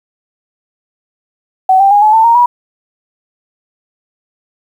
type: tone with pitch steps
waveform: sine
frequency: 755 / 787.1 / 820.5 / 855.3 / 891.6 / 929.5 / 969 Hz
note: F#5 / G5 / G#5 / A5 / A5 / A#5 / B5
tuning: +35 / +7 / -21 / -49 / +23 / -5 / -33 cents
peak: -4 dBFS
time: 1.69-2.46 s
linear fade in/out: 5 ms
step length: 110 ms
effects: 7-bit